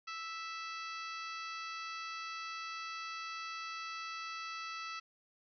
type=harmonic tone with a mistuned harmonic; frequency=658 Hz; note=E5; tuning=3 cents flat; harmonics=2 / 3 / 4 / 5 / 6 / 7 / 8 / 9; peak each=-43 / -50 / -47 / -55 / -54 / -52 / -57 / -58 dBFS; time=0.07-5 s; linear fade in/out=10 ms; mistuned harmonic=6; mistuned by=+31 cents; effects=none